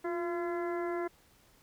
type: harmonic tone with a mistuned harmonic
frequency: 341.2 Hz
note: F4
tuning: 40 cents flat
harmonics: 1 / 2 / 3 / 4 / 5 / 6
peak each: -33 / -39 / -43 / -45 / -47 / -49 dBFS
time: 0.04-1.08 s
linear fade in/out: 10 ms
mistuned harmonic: 1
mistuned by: +50 cents
effects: pink hiss -64 dBFS RMS until 1.62 s